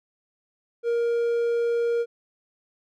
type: tone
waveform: triangle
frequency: 469.6 Hz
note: A#4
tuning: 13 cents sharp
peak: -19 dBFS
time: 0.83-2.06 s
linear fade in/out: 50 ms
effects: none